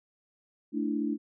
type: chord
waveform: sine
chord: A suspended fourth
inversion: none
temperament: just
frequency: 220 / 293.3 / 330 Hz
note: A3 / D4 / E4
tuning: 0 / -2 / +2 cents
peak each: -32 / -30 / -34 dBFS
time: 0.72-1.18 s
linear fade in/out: 50 ms
effects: none